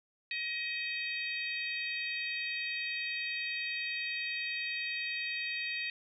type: harmonic tone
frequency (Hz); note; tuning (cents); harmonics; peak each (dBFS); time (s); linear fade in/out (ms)
630; D#5; +21; 3 / 4 / 5 / 6 / 7; -40 / -36 / -50 / -43 / -45; 0.31-5.9; 2
effects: none